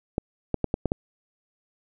clicks, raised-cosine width 2 ms, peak -10 dBFS, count 6, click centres 0.181 / 0.543 / 0.643 / 0.741 / 0.857 / 0.919 s, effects none

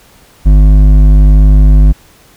sine tone with hard clipping, 50.7 Hz, G#1, 41 cents flat, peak -3 dBFS, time 0.45-1.93 s, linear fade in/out 20 ms, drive 9 dB, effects pink hiss -43 dBFS RMS until 2.36 s

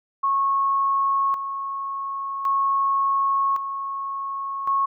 sine tone with tremolo, 1097 Hz, C#6, 18 cents flat, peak -18 dBFS, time 0.23-4.86 s, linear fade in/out 10 ms, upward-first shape square, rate 0.45 Hz, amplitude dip 60%, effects none

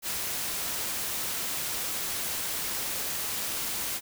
white noise, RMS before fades -32 dBFS, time 0.02-4.01 s, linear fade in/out 50 ms, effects none

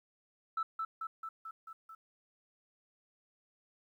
sine tone with echo, 1318.5 Hz, E6, in tune, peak -30 dBFS, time 0.57-0.63 s, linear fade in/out 5 ms, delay 220 ms, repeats 6, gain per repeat -3 dB, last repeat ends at 1.95 s, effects tanh soft clip ceiling -28 dBFS + 12-bit

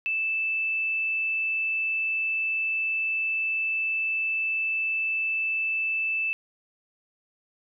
sine tone, 2637 Hz, E7, in tune, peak -24 dBFS, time 0.06-6.33 s, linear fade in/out 0 ms, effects none

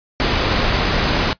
pink noise, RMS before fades -17 dBFS, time 0.2-1.33 s, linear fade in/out 0 ms, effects noise-tail reverb RT60 0.1 s tail -19 dB re dry + resampled to 11025 Hz

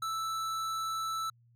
sine tone with hard clipping, 1318.5 Hz, E6, in tune, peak -34 dBFS, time 0.02-1.3 s, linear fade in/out 5 ms, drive 15 dB, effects added 118 Hz sine -61 dBFS peak until 1.55 s

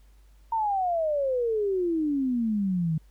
sine exponential sweep, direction down, 927 to 153.8 Hz, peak -23 dBFS, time 0.52-2.98 s, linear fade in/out 5 ms, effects added 50 Hz sine -52 dBFS peak until 3.1 s + pink hiss -67 dBFS RMS until 3.1 s

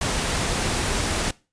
pink noise, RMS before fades -24 dBFS, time 0.01-1.31 s, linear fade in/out 5 ms, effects noise-tail reverb RT60 0.3 s tail -21 dB re dry + resampled to 22050 Hz

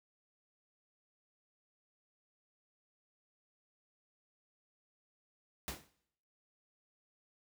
pink noise with exponential decay, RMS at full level -37 dBFS, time 5.68-5.9 s, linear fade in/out 0 ms, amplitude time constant 46 ms, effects noise-tail reverb RT60 0.7 s tail -19 dB re dry + high-pass 60 Hz 12 dB/octave

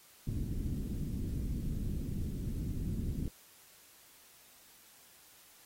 pink low-pass noise, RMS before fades -36 dBFS, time 0.27-3.28 s, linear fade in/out 2 ms, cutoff 270 Hz, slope 24 dB/octave, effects white hiss -60 dBFS RMS until 5.65 s + AAC 48 kbps

